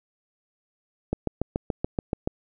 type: click train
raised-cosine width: 2 ms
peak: -11 dBFS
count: 9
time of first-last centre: 1.13-2.274 s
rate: 6.99 Hz
effects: none